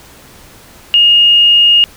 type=tone; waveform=sine; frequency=2850 Hz; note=F7; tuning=34 cents sharp; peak=-4 dBFS; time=0.94-1.84 s; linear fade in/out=0 ms; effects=pink hiss -39 dBFS RMS until 1.96 s